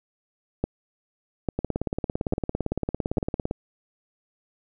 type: two click trains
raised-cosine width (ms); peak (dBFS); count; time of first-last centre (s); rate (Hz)
2; -12 / -10; 35 / 4; 1.59-3.511 / 0.64-3.182; 17.7 / 1.18
effects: none